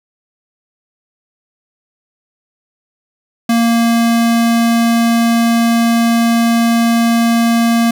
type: tone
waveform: square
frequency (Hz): 232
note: A#3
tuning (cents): -8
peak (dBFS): -10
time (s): 3.49-7.91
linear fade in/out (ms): 5
effects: none